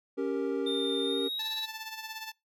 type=chord; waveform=triangle; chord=G diminished; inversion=second; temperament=equal; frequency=277.2 / 392 / 466.2 Hz; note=Db4 / G4 / Bb4; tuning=0 / 0 / 0 cents; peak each=-31 dBFS; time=0.17-1.29 s; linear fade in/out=20 ms
type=tone with pitch glide; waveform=triangle; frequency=3620 to 3902 Hz; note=A7 to B7; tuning=+48 to -22 cents; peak=-31 dBFS; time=0.66-1.66 s; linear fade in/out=10 ms; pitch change=+130 cents; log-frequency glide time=1.01-1.53 s
type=tone with tremolo; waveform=10% pulse; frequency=880 Hz; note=A5; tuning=in tune; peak=-28 dBFS; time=1.39-2.32 s; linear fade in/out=5 ms; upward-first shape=sine; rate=17 Hz; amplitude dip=60%
effects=noise-tail reverb RT60 0.2 s tail -23 dB re dry